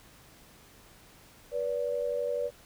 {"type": "tone pair together", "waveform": "sine", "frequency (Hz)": [485.9, 577.8], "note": ["B4", "D5"], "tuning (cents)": [-28, -28], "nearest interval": "minor third", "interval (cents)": 300, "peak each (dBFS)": [-31, -31], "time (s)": [1.51, 2.51], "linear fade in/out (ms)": 50, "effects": ["pink hiss -56 dBFS RMS until 2.65 s"]}